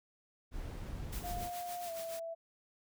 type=noise; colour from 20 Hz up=brown; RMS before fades=-42 dBFS; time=0.51-1.51 s; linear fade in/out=50 ms
type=noise with tremolo; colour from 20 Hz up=white; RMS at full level=-46 dBFS; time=1.12-2.2 s; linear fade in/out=10 ms; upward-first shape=sine; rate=7.1 Hz; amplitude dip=60%
type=tone with pitch glide; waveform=sine; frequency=706 to 662.5 Hz; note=F5 to E5; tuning=+19 to +9 cents; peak=-39 dBFS; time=1.23-2.35 s; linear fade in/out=20 ms; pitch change=-110 cents; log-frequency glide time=1.85-1.91 s
effects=none